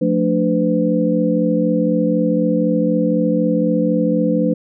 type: tone cluster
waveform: sine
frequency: 176.8 / 220.8 / 294.5 / 505 Hz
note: F3 / A3 / D4 / B4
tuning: +22 / +6 / +5 / +39 cents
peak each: -19 dBFS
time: 0.01-4.54 s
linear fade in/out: 10 ms
effects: none